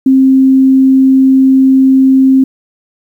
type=tone; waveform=sine; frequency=265 Hz; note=C4; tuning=22 cents sharp; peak=-3 dBFS; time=0.06-2.44 s; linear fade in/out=5 ms; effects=7-bit